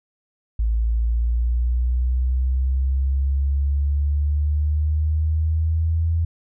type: linear sweep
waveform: sine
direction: up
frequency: 55 to 83 Hz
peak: -17 dBFS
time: 0.59-6.25 s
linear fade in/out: 5 ms
effects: none